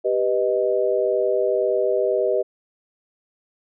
sine chord, G augmented, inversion none, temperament equal, 392 / 493.9 / 622.3 Hz, G4 / B4 / D#5, 0 / 0 / 0 cents, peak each -22 dBFS, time 0.04-2.43 s, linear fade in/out 20 ms, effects none

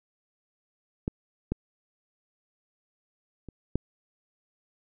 clicks, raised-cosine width 3 ms, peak -15 / -14 / -28 / -12 dBFS, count 4, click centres 1.079 / 1.52 / 3.487 / 3.756 s, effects none

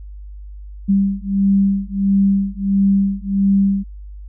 sine beating tone pair, 196 / 197.5 Hz, G3 / G3, 0 / +13 cents, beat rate 1.5 Hz, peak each -16 / -16 dBFS, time 0.88-3.84 s, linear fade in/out 20 ms, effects added 50 Hz sine -31 dBFS peak until 4.28 s

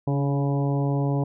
harmonic tone with a mistuned harmonic, 140 Hz, C#3, 18 cents sharp, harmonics 1 / 2 / 3 / 4 / 5 / 6 / 7, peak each -22 / -28 / -32 / -34 / -36 / -38 / -39 dBFS, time 0.07-1.24 s, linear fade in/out 5 ms, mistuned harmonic 2, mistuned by +30 cents, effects none

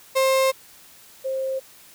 35% pulse / sine tone pair in turn, 530 / 530 Hz, C5 / C5, +22 / +22 cents, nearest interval unison, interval 0 cents, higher neither, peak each -15 / -23 dBFS, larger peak first, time 0.15-0.52 / 1.24-1.6 s, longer first, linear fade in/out 20 ms, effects white hiss -49 dBFS RMS until 1.94 s

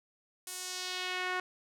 sawtooth tone with band-pass filter sweep, 366.3 Hz, F#4, 17 cents flat, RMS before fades -37 dBFS, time 0.47-1.4 s, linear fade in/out 2 ms, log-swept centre 10000 to 1500 Hz, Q 1.3, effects none

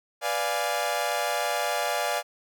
sawtooth chord, B diminished seventh, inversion none, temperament equal, 493.9 / 587.3 / 698.5 / 830.6 Hz, B4 / D5 / F5 / Ab5, 0 / 0 / 0 / 0 cents, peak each -31 / -26 / -26 / -27 dBFS, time 0.21-2.23 s, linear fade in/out 50 ms, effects none

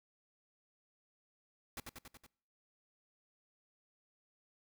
pink noise with echo, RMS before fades -44 dBFS, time 1.77-1.8 s, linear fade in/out 2 ms, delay 93 ms, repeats 5, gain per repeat -3 dB, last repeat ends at 2.265 s, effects noise-tail reverb RT60 0.6 s tail -24 dB re dry

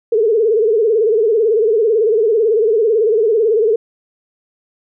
sine tone with vibrato, 440 Hz, A4, in tune, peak -10 dBFS, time 0.12-3.76 s, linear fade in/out 5 ms, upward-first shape sine, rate 18 Hz, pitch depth 120 cents each way, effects none

